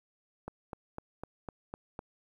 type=click train; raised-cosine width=1 ms; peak=-25 dBFS; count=7; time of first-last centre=0.48-1.991 s; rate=3.97 Hz; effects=10-bit